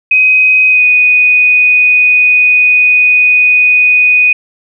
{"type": "tone with pitch glide", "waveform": "sine", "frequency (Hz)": [2517, 2485], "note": ["D#7", "D#7"], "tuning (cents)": [19, -3], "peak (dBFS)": -4, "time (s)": [0.11, 4.33], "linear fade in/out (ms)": 5, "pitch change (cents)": -22, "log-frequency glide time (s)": [0.69, 0.83], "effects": []}